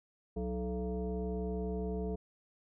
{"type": "tone with frequency modulation", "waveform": "sine", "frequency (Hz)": 185, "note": "F#3", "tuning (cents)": 0, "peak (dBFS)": -33, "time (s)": [0.36, 2.16], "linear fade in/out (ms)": 10, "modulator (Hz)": 249, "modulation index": 1.4, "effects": []}